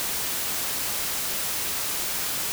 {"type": "noise", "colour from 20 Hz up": "white", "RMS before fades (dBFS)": -28, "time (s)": [0, 2.52], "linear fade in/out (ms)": 0, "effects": []}